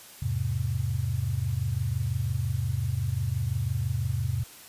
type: chord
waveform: sine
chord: E augmented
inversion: none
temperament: just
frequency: 82.41 / 103.01 / 128.76 Hz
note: E2 / G#2 / B#2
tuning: 0 / -14 / -27 cents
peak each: -32 / -29 / -29 dBFS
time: 0.22-4.44 s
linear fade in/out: 5 ms
effects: white hiss -48 dBFS RMS until 4.68 s + resampled to 32000 Hz